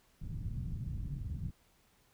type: low-pass noise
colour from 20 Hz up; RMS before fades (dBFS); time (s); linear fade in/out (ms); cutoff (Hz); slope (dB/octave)
white; -39; 0.21-1.51; 10; 150; 24
effects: pink hiss -69 dBFS RMS until 2.13 s